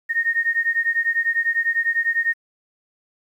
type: beating tone pair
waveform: sine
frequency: 1842 / 1852 Hz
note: A#6 / A#6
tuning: -21 / -12 cents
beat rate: 10 Hz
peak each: -21 / -21 dBFS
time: 0.09-2.34 s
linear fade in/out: 20 ms
effects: 9-bit

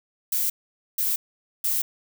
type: noise bursts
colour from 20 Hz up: violet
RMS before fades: -24 dBFS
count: 3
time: 0.32-1.82 s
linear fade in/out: 5 ms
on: 180 ms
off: 480 ms
effects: none

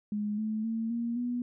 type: tone with pitch steps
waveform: sine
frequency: 208.7 / 216.9 / 225.5 / 234.4 / 243.6 Hz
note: G#3 / A3 / A3 / A#3 / B3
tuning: +9 / -25 / +43 / +10 / -24 cents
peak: -29 dBFS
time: 0.12-1.42 s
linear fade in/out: 2 ms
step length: 260 ms
effects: none

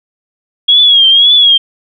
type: tone with vibrato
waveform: sine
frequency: 3300 Hz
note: G#7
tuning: 12 cents flat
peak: -3 dBFS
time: 0.68-1.58 s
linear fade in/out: 10 ms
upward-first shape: triangle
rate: 1.9 Hz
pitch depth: 98 cents each way
effects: none

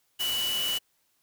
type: tone in noise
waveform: sine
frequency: 2956 Hz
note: F#7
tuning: 2 cents flat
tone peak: -27 dBFS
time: 0.19-0.79 s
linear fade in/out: 20 ms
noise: white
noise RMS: -34 dBFS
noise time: 0.19-0.79 s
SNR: +4 dB
effects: white hiss -71 dBFS RMS until 1.22 s

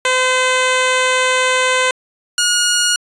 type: tone pair in turn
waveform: 10% pulse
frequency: 512 / 1439 Hz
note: C5 / F#6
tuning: -38 / -49 cents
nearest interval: octave + tritone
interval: 1789 cents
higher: second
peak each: -4 dBFS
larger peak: neither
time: 0.05-1.91 / 2.38-2.96 s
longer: first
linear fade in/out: 2 ms
effects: resampled to 22050 Hz

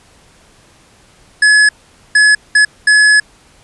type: tone bursts at uneven times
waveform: square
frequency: 1700 Hz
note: G#6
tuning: 40 cents sharp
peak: -6 dBFS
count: 4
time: 1.42-1.69 / 2.15-2.35 / 2.55-2.65 / 2.87-3.2 s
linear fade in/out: 5 ms
effects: pink hiss -47 dBFS RMS until 3.63 s + resampled to 24000 Hz

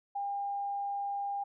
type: tone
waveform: sine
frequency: 803 Hz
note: G5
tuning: 41 cents sharp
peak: -32 dBFS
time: 0.15-1.44 s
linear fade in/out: 10 ms
effects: none

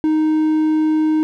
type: tone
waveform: triangle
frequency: 311.1 Hz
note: D#4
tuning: in tune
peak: -11 dBFS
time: 0.04-1.23 s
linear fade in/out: 0 ms
effects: none

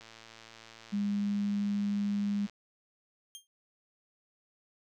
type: click train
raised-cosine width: 0.2 ms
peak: -33 dBFS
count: 282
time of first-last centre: 0.01-2.497 s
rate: 113 Hz
type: tone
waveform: sine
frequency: 203.1 Hz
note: G#3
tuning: 38 cents flat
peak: -28 dBFS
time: 0.92-2.47 s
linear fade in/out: 20 ms
type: tone with exponential decay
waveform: 20% pulse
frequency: 3196 Hz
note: G7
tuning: 33 cents sharp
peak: -35 dBFS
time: 3.35-3.47 s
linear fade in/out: 0 ms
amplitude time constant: 25 ms
effects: none

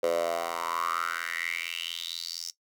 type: tone with high-pass filter sweep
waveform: 10% pulse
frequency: 84.3 Hz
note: E2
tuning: 39 cents sharp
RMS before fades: -32 dBFS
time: 0.03-2.51 s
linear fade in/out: 5 ms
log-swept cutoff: 510 to 5600 Hz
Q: 6.4
effects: noise-tail reverb RT60 0.1 s tail -17 dB re dry

